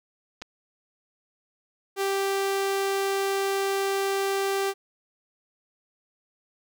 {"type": "clicks", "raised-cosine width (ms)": 0.2, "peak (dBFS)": [-25, -19], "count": 2, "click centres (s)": [0.417, 0.421]}
{"type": "tone", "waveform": "sawtooth", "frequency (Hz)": 392, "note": "G4", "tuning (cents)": 0, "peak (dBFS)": -20, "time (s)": [1.96, 4.74], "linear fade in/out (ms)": 50}
{"effects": []}